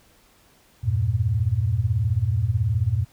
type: chord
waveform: sine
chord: E diminished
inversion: none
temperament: equal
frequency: 82.41 / 98 / 116.54 Hz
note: E2 / G2 / Bb2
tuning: 0 / 0 / 0 cents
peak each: -27 / -23 / -22 dBFS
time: 0.83-3.05 s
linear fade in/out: 20 ms
effects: pink hiss -57 dBFS RMS until 3.12 s